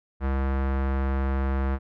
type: tone with low-pass filter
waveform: square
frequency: 67.2 Hz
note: C2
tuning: 47 cents sharp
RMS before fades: -25 dBFS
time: 0.2-1.79 s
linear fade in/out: 50 ms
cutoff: 1500 Hz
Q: 1.4
effects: none